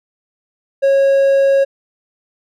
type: tone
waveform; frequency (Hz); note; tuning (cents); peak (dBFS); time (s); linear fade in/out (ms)
triangle; 548; C#5; -20; -7; 0.82-1.65; 20
effects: none

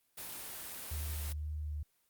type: noise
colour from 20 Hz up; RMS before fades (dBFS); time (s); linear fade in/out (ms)
white; -44; 0.17-1.33; 10
type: tone with vibrato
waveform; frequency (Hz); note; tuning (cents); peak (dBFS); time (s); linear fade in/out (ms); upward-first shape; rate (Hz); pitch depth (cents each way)
sine; 75.4; D2; +46; -36; 0.91-1.83; 5; sine; 2; 17
effects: white hiss -75 dBFS RMS until 2.09 s + Opus 32 kbps

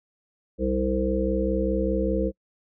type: harmonic tone with a mistuned harmonic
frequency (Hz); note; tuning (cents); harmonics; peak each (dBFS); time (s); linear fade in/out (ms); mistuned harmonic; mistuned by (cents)
65; C2; -11; 1 / 3 / 5 / 7 / 8; -28 / -28 / -28 / -28 / -28; 0.58-2.32; 50; 1; -86
effects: noise-tail reverb RT60 0.1 s tail -26 dB re dry

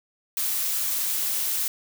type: noise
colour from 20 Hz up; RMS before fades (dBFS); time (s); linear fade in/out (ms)
blue; -26; 0.37-1.68; 2
effects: none

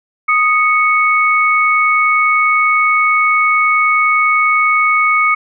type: tone pair together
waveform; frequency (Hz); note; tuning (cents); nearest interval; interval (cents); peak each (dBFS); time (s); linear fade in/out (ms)
sine; 1244.5 / 2215; D#6 / C#7; 0 / -2; minor seventh; 998; -12; 0.28-5.35; 10
effects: none

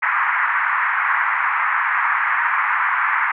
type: band-pass noise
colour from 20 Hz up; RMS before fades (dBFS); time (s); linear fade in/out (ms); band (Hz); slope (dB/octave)
pink; -19; 0.02-3.32; 10; 960 to 2100; 48
effects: none

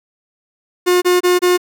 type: tone bursts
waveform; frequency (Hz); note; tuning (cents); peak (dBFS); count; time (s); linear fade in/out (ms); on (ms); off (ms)
45% pulse; 358.8; F4; +47; -10; 4; 0.86-1.578; 20; 160; 26
effects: 8-bit

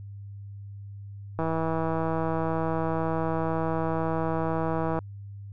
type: click train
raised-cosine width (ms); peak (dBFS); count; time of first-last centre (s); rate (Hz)
1; -15; 584; 1.39-4.989; 162
effects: added 100 Hz sine -38 dBFS peak until 5.52 s

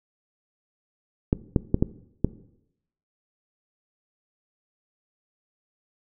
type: clicks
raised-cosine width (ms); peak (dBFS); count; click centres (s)
3; -6; 5; 1.329 / 1.562 / 1.744 / 1.825 / 2.246
effects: noise-tail reverb RT60 0.8 s tail -18 dB re dry

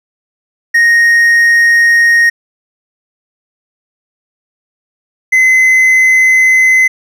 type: tone pair in turn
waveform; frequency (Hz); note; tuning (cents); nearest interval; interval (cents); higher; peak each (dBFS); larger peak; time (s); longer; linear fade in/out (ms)
triangle; 1864.7 / 2044; A#6 / C7; 0 / -41; major second; 159; second; -3; neither; 0.74-2.3 / 5.32-6.88; neither; 10
effects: none

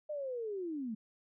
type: linear sweep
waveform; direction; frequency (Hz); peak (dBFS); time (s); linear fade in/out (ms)
sine; down; 613 to 207.7; -36; 0.09-0.95; 10
effects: none

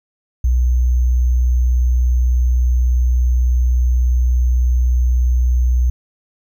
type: tone with sample-and-hold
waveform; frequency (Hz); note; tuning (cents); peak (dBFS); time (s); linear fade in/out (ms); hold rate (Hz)
sine; 61.74; B1; 0; -11; 0.44-5.9; 5; 6300
effects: none

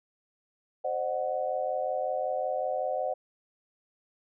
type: chord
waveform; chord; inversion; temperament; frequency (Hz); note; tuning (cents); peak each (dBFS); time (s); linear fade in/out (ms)
sine; C diminished; none; equal with one note detuned; 523.3 / 608.7 / 740; C5 / Eb5 / Gb5; 0 / -38 / 0; -32; 0.84-3.14; 10
effects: none

